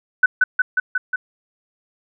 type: tone with echo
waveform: sine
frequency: 1500 Hz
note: F#6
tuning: 23 cents sharp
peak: -8 dBFS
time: 0.23-0.26 s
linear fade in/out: 5 ms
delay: 180 ms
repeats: 5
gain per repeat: -2 dB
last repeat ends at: 1.16 s
effects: none